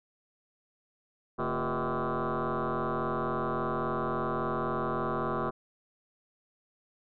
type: tone with frequency modulation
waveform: sine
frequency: 396.8 Hz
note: G4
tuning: 21 cents sharp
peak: -27 dBFS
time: 1.38-5.51 s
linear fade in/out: 20 ms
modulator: 125 Hz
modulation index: 7.3
effects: tanh soft clip ceiling -24 dBFS